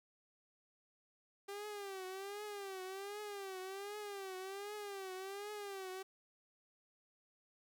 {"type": "tone with vibrato", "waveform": "sawtooth", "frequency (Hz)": 395.4, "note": "G4", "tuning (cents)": 15, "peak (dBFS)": -40, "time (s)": [1.48, 6.03], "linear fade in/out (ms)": 10, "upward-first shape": "triangle", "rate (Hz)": 1.3, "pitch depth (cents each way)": 120, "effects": ["12-bit"]}